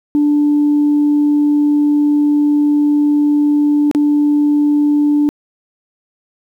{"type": "tone with dropouts", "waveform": "sine", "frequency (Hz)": 293.7, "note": "D4", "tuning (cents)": 0, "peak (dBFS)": -8, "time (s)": [0.15, 5.29], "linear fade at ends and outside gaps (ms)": 0, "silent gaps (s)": [3.913, 3.949], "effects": ["tanh soft clip ceiling -6 dBFS", "8-bit"]}